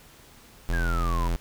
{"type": "tone", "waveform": "square", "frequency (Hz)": 42.4, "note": "E1", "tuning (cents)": 50, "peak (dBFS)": -24, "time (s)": [0.69, 1.36], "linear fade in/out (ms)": 0}
{"type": "exponential sweep", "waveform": "sine", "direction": "down", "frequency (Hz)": [1661.2, 959], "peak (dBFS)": -30, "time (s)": [0.73, 1.28], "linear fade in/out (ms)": 5}
{"effects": ["pink hiss -52 dBFS RMS until 1.4 s"]}